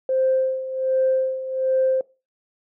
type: tone with tremolo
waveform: sine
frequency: 523.3 Hz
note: C5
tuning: in tune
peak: -15 dBFS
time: 0.09-2.01 s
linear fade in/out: 2 ms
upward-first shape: sine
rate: 1.3 Hz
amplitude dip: 75%
effects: noise-tail reverb RT60 0.3 s tail -22 dB re dry + tanh soft clip ceiling -11 dBFS